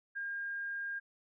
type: tone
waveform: sine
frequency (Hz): 1612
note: G6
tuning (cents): +48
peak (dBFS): -36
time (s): 0.15-1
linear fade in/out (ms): 20
effects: none

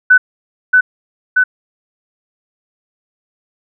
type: tone with echo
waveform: sine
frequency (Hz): 1500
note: F#6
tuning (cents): +23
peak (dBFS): -3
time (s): 0.1-0.18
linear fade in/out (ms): 10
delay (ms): 630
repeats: 2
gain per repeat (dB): -2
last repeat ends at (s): 1.44
effects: none

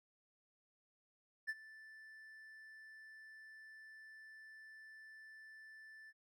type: tone with ADSR envelope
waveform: triangle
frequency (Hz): 1760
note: A6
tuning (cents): 0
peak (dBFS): -34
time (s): 1.47-6.13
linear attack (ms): 24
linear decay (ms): 41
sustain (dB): -19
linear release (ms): 40
effects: none

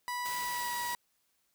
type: tone with pitch glide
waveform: 30% pulse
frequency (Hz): 982 to 965.7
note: B5 to B5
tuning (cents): -10 to -39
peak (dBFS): -31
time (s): 0.08-0.95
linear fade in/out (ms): 0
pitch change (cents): -29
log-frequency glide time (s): 0.39-0.73
type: noise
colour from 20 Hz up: white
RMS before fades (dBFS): -42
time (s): 0.25-0.95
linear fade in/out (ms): 5
effects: white hiss -75 dBFS RMS until 1.54 s

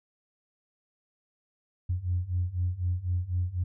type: beating tone pair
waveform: sine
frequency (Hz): 87.31 / 91.31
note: F2 / F#2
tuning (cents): 0 / -22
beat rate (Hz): 4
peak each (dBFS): -30 / -28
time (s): 1.89-3.64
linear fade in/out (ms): 10
effects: tanh soft clip ceiling -19 dBFS

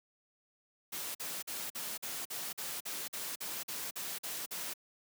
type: noise bursts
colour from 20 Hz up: white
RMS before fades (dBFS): -40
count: 14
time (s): 0.92-4.738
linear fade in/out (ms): 10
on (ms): 230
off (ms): 46
effects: high-pass 150 Hz 12 dB/octave

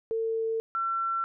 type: tone pair in turn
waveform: sine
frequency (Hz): 449.6 / 1350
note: A4 / E6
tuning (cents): +37 / +41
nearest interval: octave + perfect fifth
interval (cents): 1904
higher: second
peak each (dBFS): -26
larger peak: neither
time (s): 0.11-0.6 / 0.75-1.24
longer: neither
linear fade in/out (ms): 0
effects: none

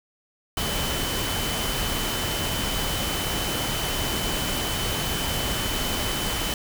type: tone in noise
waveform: sine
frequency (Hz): 3033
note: F#7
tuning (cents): +42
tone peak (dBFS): -32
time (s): 0.57-6.54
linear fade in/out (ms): 2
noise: pink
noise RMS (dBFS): -27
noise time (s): 0.57-6.54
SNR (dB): -8
effects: none

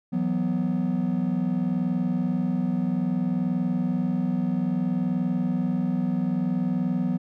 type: chord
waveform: triangle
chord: E suspended second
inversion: none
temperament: just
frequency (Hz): 164.81 / 185.42 / 247.2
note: E3 / F#3 / B3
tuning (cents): 0 / +4 / +2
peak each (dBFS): -27 / -23 / -24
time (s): 0.12-7.18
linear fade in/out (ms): 20
effects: tanh soft clip ceiling -14 dBFS

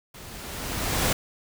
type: noise with level ramp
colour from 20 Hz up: pink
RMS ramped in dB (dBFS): -44 to -22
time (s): 0.14-1.13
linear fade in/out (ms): 5
effects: none

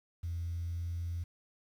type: tone with pitch glide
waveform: sine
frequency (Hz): 85 to 85.59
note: F2 to F2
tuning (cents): -46 to -34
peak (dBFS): -33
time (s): 0.23-1.24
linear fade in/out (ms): 10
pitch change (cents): +12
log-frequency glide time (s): 0.38-0.87
effects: tanh soft clip ceiling -30 dBFS + 10-bit

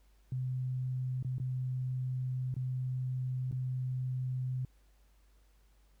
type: tone with dropouts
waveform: sine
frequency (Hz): 128.1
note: C3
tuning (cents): -36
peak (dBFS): -32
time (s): 0.32-4.65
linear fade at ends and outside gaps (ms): 2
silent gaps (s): 1.227-1.247 / 1.383-1.399 / 2.542-2.565 / 3.513-3.525
effects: added 50 Hz sine -62 dBFS peak until 6 s + pink hiss -73 dBFS RMS until 6 s

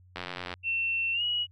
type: click train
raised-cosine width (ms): 0.3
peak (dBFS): -19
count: 35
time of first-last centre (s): 0.16-0.539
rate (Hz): 89.7
type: tone with pitch glide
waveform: sine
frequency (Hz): 2700 to 2911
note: E7 to F#7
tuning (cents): +41 to -29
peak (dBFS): -26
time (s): 0.63-1.47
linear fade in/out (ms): 50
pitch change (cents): +130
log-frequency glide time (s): 1.13-1.23
effects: added 91 Hz sine -54 dBFS peak until 1.51 s

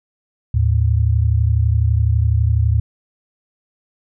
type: tone pair together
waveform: sine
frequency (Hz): 77.5 / 109.5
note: D#2 / A2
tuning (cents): -6 / -8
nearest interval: tritone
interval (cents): 598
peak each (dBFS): -15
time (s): 0.54-2.8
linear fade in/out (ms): 5
effects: none

